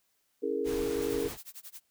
sine chord, A# half-diminished seventh, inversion first, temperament equal, 277.2 / 329.6 / 415.3 / 466.2 Hz, C#4 / E4 / G#4 / A#4, 0 / 0 / 0 / 0 cents, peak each -37 / -37 / -32 / -33 dBFS, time 0.42-1.29 s, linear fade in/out 20 ms
pink noise, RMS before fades -41 dBFS, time 0.64-1.38 s, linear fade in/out 50 ms
blue noise with tremolo, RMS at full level -44 dBFS, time 1.01-1.81 s, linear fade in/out 10 ms, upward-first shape sine, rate 11 Hz, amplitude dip 100%
effects white hiss -74 dBFS RMS until 1.9 s

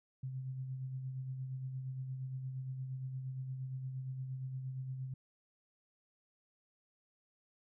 sine tone with tremolo, 130.81 Hz, C3, in tune, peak -37 dBFS, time 0.23-5.14 s, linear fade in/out 5 ms, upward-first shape sine, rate 8.6 Hz, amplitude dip 40%, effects none

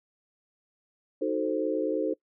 sine chord, D# diminished seventh, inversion none, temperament equal, 311.1 / 370 / 440 / 523.3 Hz, D#4 / F#4 / A4 / C5, 0 / 0 / 0 / 0 cents, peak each -30 / -33 / -30 / -31 dBFS, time 1.21-2.14 s, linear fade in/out 10 ms, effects noise-tail reverb RT60 0.1 s tail -23 dB re dry

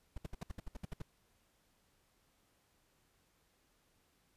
brown noise bursts, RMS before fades -41 dBFS, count 11, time 0.16-1.02 s, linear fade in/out 5 ms, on 20 ms, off 64 ms, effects pink hiss -74 dBFS RMS until 4.36 s + resampled to 32000 Hz

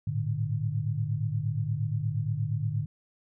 sine tone cluster, 105.6 / 114.1 / 149.2 Hz, G#2 / A#2 / D3, +29 / -37 / +28 cents, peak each -31 dBFS, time 0.07-2.86 s, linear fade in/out 5 ms, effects none

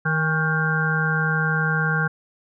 harmonic tone with a mistuned harmonic, 157.2 Hz, D#3, 18 cents sharp, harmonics 1 / 3 / 5 / 7 / 9 / 10, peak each -22 / -32 / -32 / -32 / -25 / -24 dBFS, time 0.05-2.08 s, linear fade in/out 10 ms, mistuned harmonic 5, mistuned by +53 cents, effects none

